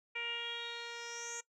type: tone with low-pass filter sweep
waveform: 10% pulse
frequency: 470 Hz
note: A#4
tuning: 14 cents sharp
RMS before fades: -42 dBFS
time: 0.15-1.41 s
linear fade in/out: 10 ms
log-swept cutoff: 2500 to 6900 Hz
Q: 8.4
effects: noise-tail reverb RT60 0.1 s tail -19 dB re dry